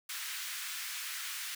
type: high-pass noise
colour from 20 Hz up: pink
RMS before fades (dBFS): -40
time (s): 0.09-1.55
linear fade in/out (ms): 5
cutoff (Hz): 1500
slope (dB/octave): 24
effects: none

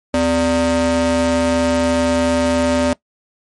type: ring-modulated tone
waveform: square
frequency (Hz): 165.7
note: E3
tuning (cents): +9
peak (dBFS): -11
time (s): 0.14-2.93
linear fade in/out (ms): 0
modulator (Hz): 420
effects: noise-tail reverb RT60 0.1 s tail -20 dB re dry + MP3 48 kbps

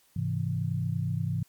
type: chord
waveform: sine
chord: Ab augmented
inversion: none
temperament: equal with one note detuned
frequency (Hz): 103.83 / 132.41 / 164.81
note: Ab2 / C3 / E3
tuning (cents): 0 / +21 / 0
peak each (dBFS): -31 / -31 / -31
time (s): 0.16-1.43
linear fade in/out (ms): 5
effects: white hiss -64 dBFS RMS until 1.48 s + MP3 96 kbps

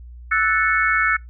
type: chord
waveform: sine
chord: F# minor seventh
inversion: third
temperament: equal with one note detuned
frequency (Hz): 1318.5 / 1480 / 1760 / 2203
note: E6 / F#6 / A6 / C#7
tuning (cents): 0 / 0 / 0 / -11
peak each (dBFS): -21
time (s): 0.31-1.17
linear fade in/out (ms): 10
effects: noise-tail reverb RT60 0.2 s tail -26 dB re dry + added 60 Hz sine -36 dBFS peak until 1.29 s

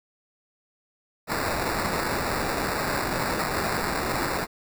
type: noise with sample-and-hold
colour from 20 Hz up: white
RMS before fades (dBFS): -27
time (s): 1.27-4.47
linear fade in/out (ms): 50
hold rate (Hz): 3150
effects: none

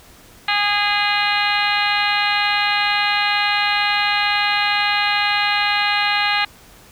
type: harmonic tone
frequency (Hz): 411.1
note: G#4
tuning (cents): -18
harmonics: 2 / 3 / 4 / 5 / 6 / 7 / 8 / 9 / 10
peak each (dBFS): -22 / -25 / -23 / -23 / -24 / -25 / -31 / -29 / -26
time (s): 0.48-6.45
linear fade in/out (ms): 5
effects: pink hiss -46 dBFS RMS until 6.91 s

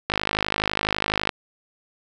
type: click train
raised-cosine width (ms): 0.3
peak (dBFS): -5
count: 63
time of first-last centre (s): 0.1-1.292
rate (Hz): 52
effects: none

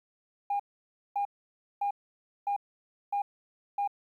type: tone bursts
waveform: sine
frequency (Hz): 809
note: G#5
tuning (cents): -46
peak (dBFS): -25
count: 6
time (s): 0.5-3.876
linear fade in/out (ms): 5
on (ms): 96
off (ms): 560
effects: tanh soft clip ceiling -24 dBFS + 11-bit

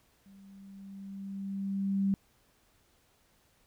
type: tone with level ramp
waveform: sine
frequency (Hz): 196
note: G3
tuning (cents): 0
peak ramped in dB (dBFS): -53 to -24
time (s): 0.26-2.14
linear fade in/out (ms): 0
effects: pink hiss -68 dBFS RMS until 3.66 s

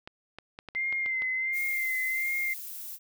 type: clicks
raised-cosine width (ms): 0.3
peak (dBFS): -25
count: 8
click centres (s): 0.075 / 0.386 / 0.589 / 0.687 / 0.75 / 0.926 / 1.061 / 1.221
type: tone with vibrato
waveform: sine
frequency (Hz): 2086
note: C7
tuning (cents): -6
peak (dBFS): -27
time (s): 0.75-2.54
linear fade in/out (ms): 10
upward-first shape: sine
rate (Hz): 1.4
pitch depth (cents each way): 38
type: noise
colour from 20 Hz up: violet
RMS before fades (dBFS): -40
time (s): 1.52-2.99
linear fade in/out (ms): 50
effects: none

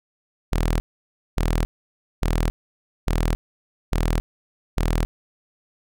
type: tone bursts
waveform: sawtooth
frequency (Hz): 40.41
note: E1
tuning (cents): -34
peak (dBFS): -15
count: 6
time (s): 0.52-5.05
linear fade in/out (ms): 0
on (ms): 280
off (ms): 570
effects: none

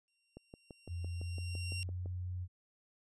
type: tone with exponential growth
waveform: 20% pulse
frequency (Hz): 2758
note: F7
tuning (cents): -22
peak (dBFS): -35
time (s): 0.08-1.83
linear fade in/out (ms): 0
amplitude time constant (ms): 380
type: click train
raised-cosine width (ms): 2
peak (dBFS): -35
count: 11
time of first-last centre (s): 0.37-2.059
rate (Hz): 5.92
type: tone with pitch glide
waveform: sine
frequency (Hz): 86.6 to 90.43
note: F2 to F#2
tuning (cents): -14 to -39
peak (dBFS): -37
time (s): 0.87-2.48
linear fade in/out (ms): 50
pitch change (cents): +75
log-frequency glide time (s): 1.22-1.85
effects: resampled to 24000 Hz

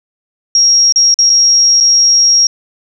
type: tone with dropouts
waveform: sine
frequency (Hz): 5600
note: F8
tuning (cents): +4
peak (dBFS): -5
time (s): 0.55-2.47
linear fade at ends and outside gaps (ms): 2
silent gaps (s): 0.924-0.959 / 1.142-1.188 / 1.296-1.299 / 1.803-1.807
effects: none

